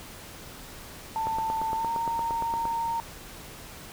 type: tone with pitch glide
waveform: sine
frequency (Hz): 890 to 920.9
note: A5 to A#5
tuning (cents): +20 to -21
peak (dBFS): -26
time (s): 1.16-3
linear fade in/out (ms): 0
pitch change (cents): +59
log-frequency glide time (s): 1.76-1.89
type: click train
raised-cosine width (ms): 1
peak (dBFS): -20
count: 13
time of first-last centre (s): 1.27-2.654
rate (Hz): 8.67
effects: pink hiss -44 dBFS RMS until 3.92 s